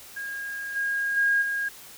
sine tone with level steps, 1629 Hz, G#6, 34 cents flat, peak -31 / -24 / -19 / -25 dBFS, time 0.16-1.69 s, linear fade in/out 10 ms, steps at 0.75 / 1.16 / 1.41 s, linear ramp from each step 20 ms, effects white hiss -46 dBFS RMS until 1.97 s

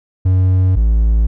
triangle tone pair in turn, 93 / 55.12 Hz, F#2 / A1, +9 / +4 cents, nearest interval major sixth, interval 905 cents, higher first, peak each -7 dBFS, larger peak neither, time 0.25-0.76 / 0.76-1.27 s, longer neither, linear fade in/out 10 ms, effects none

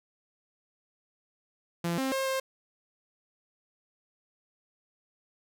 sawtooth tone with pitch steps, 170.7 / 265.5 / 534 / 530 Hz, F3 / C4 / C5 / C5, -39 / +25 / +35 / +22 cents, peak -24 dBFS, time 1.84-2.4 s, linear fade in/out 5 ms, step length 140 ms, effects none

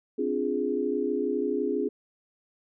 sine chord, D half-diminished seventh, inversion third, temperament equal, 261.6 / 293.7 / 349.2 / 415.3 Hz, C4 / D4 / F4 / Ab4, 0 / 0 / 0 / 0 cents, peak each -31 / -32 / -32 / -28 dBFS, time 0.18-1.89 s, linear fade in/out 10 ms, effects none

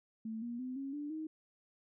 sine tone with pitch steps, 221.9 / 237.8 / 254.9 / 273.2 / 292.8 / 313.8 Hz, A3 / A#3 / C4 / C#4 / D4 / D#4, +15 / +35 / -45 / -25 / -5 / +15 cents, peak -38 dBFS, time 0.25-1.27 s, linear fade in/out 5 ms, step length 170 ms, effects none

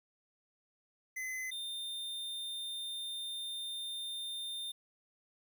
square tone pair in turn, 2036 / 3620 Hz, C7 / A7, -48 / +48 cents, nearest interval minor seventh, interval 996 cents, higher second, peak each -38 / -39 dBFS, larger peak first, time 1.16-1.51 / 1.51-4.72 s, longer second, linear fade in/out 10 ms, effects 12-bit

